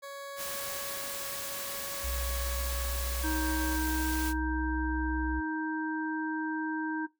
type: tone with tremolo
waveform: 20% pulse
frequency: 558 Hz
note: C#5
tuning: 11 cents sharp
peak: -34 dBFS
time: 0.02-3.77 s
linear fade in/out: 20 ms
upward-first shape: sine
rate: 0.51 Hz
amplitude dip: 35%
type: noise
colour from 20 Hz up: white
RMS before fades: -38 dBFS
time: 0.36-4.34 s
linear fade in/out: 50 ms
type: tone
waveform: sine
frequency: 61.74 Hz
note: B1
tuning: in tune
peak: -32 dBFS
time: 2.03-5.41 s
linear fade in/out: 20 ms
type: harmonic tone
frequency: 314.1 Hz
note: D#4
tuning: 16 cents sharp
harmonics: 1 / 3 / 5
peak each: -32 / -37 / -37 dBFS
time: 3.23-7.07 s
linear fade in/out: 20 ms
effects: noise-tail reverb RT60 0.2 s tail -19 dB re dry